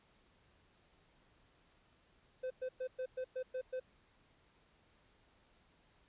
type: tone bursts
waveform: triangle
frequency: 513 Hz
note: C5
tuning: 34 cents flat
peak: -35 dBFS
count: 8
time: 2.43-3.8 s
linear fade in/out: 10 ms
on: 75 ms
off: 110 ms
effects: pink hiss -70 dBFS RMS until 6.08 s + resampled to 8000 Hz